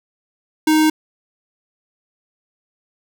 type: tone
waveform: square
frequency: 311.1 Hz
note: D#4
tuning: in tune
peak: -12 dBFS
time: 0.67-0.9 s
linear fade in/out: 5 ms
effects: none